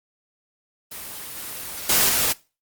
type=noise with level steps; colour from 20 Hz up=white; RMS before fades=-35 / -33 / -18 / -21 dBFS; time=0.91-2.33 s; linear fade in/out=10 ms; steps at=1.36 / 1.89 / 2.09 s; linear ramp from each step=5 ms; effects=noise-tail reverb RT60 0.3 s tail -21 dB re dry + Opus 24 kbps